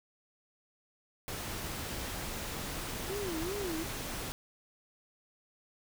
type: noise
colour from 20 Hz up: pink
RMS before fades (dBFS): -39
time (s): 1.28-4.32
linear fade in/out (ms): 0
type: tone with vibrato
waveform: sine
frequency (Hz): 361.5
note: F#4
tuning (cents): -40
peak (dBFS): -35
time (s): 3.09-3.84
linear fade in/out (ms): 10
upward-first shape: sine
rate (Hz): 2.6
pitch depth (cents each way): 230
effects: none